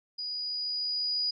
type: tone with level ramp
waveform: sine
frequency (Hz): 4913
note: D#8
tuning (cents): -23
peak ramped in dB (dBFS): -33 to -26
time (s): 0.18-1.31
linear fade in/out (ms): 10
effects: none